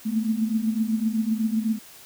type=tone cluster; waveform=sine; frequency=217.7 / 225.6 / 241.2 Hz; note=A3 / A3 / B3; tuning=-18 / +44 / -41 cents; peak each=-23 / -27 / -32 dBFS; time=0.05-1.79 s; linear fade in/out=20 ms; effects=white hiss -47 dBFS RMS until 2.05 s